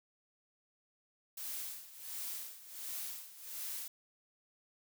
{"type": "noise with tremolo", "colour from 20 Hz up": "blue", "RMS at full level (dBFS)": -41, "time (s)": [1.37, 3.88], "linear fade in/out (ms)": 5, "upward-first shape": "sine", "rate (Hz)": 1.4, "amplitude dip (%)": 80, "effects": []}